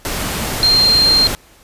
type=tone in noise; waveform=sine; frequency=4186 Hz; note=C8; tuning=in tune; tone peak=-9 dBFS; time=0.63-1.27 s; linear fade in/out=0 ms; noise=pink; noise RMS=-21 dBFS; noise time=0.05-1.35 s; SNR=+9 dB; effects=pink hiss -47 dBFS RMS until 1.63 s + resampled to 32000 Hz